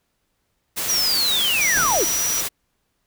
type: noise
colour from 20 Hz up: white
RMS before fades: -25 dBFS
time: 0.76-2.49 s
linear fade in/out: 20 ms
type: linear sweep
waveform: sine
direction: down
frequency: 5920 to 265.3 Hz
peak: -18 dBFS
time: 0.88-2.05 s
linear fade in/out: 20 ms
type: tone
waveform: sine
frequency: 5840 Hz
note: F#8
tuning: 24 cents flat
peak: -21 dBFS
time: 1.61-2.41 s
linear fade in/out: 5 ms
type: noise with exponential decay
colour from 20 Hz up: pink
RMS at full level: -26 dBFS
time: 1.76-2.45 s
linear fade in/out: 2 ms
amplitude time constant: 150 ms
effects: pink hiss -71 dBFS RMS until 3.06 s